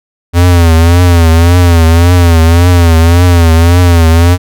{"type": "tone with vibrato", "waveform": "square", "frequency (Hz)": 85.1, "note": "F2", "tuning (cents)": -44, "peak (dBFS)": -3, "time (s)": [0.33, 4.38], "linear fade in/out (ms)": 50, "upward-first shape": "triangle", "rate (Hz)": 1.8, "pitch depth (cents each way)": 96, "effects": []}